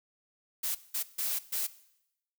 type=noise bursts at uneven times; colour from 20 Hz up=blue; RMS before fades=-32 dBFS; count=4; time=0.63-0.75 / 0.94-1.03 / 1.18-1.39 / 1.52-1.67 s; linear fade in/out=10 ms; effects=noise-tail reverb RT60 0.8 s tail -17 dB re dry